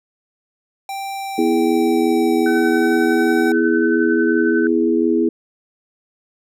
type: tone with pitch glide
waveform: square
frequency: 784 to 762.1 Hz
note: G5 to G5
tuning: 0 to -49 cents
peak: -25 dBFS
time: 0.89-3.52 s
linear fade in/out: 2 ms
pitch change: -49 cents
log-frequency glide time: 1.13-2.72 s
type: chord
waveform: sine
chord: E major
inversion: second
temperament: equal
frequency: 246.9 / 329.6 / 415.3 Hz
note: B3 / E4 / G#4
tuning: 0 / 0 / 0 cents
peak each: -19 / -16 / -19 dBFS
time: 1.38-5.29 s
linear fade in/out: 5 ms
type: tone with tremolo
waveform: sine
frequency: 1517 Hz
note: F#6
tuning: 43 cents sharp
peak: -20 dBFS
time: 2.46-4.67 s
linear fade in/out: 2 ms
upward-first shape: sine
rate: 11 Hz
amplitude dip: 45%
effects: none